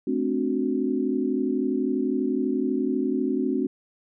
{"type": "chord", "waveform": "sine", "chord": "D dominant seventh", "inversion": "second", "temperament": "equal with one note detuned", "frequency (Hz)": [217.7, 261.6, 293.7, 370], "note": ["A3", "C4", "D4", "F#4"], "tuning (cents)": [-18, 0, 0, 0], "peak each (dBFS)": [-30, -25, -29, -28], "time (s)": [0.07, 3.67], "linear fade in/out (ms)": 5, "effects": []}